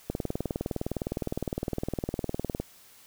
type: click train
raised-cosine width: 2 ms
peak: -16 dBFS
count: 50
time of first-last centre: 0.1-2.6 s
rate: 19.6 Hz
effects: white hiss -55 dBFS RMS until 3.06 s